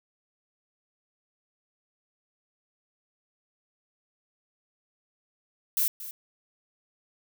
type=noise with echo; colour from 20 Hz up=violet; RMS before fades=-25 dBFS; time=5.77-5.88 s; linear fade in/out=2 ms; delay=230 ms; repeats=1; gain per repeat=-14 dB; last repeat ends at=6.11 s; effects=none